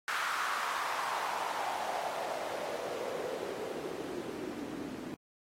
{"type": "noise with band-pass filter sweep", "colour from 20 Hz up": "white", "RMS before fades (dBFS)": -37, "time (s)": [0.08, 5.14], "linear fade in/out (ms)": 0, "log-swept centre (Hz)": [1400, 250], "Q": 3.4, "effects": ["AAC 48 kbps"]}